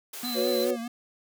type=high-pass noise; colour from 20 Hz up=white; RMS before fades=-39 dBFS; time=0.13-0.71 s; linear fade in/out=5 ms; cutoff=350 Hz; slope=24 dB/octave
type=tone with vibrato; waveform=square; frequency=238.8 Hz; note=A#3; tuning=42 cents sharp; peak=-33 dBFS; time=0.23-0.88 s; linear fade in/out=5 ms; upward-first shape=triangle; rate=4.8 Hz; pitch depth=85 cents each way
type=tone; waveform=square; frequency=4038 Hz; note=B7; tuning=38 cents sharp; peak=-33 dBFS; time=0.24-0.65 s; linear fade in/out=10 ms
type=chord; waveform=sine; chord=F# suspended fourth; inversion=none; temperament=equal with one note detuned; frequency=365.1 / 493.9 / 554.4 Hz; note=F#4 / B4 / C#5; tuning=-23 / 0 / 0 cents; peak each=-28 dBFS; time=0.34-0.77 s; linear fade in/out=50 ms
effects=none